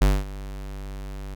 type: tone with ADSR envelope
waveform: square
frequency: 49 Hz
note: G1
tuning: in tune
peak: -14 dBFS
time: 0.01-1.35 s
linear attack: 10 ms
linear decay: 220 ms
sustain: -19 dB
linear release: 10 ms
effects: none